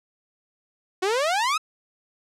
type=exponential sweep; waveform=sawtooth; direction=up; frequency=360 to 1320 Hz; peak=-17 dBFS; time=1.02-1.58 s; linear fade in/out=10 ms; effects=low-pass 8000 Hz 12 dB/octave